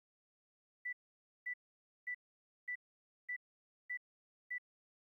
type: tone bursts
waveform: sine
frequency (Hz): 1975.5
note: B6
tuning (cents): 0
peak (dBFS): -38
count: 7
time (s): 0.85-4.583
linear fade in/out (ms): 10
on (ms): 79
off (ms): 530
effects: 13-bit